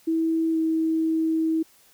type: tone with pitch glide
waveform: sine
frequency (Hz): 325 to 321.5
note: E4 to E4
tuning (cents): -24 to -43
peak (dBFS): -20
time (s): 0.07-1.63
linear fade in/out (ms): 10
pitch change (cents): -19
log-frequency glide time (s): 0.52-0.57
effects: white hiss -57 dBFS RMS until 1.93 s